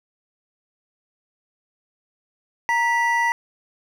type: tone pair together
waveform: triangle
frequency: 932.3 / 1960.1 Hz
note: A#5 / B6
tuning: 0 / -14 cents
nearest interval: octave + minor second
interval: 1286 cents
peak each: -18 / -19 dBFS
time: 2.69-3.32 s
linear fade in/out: 0 ms
effects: none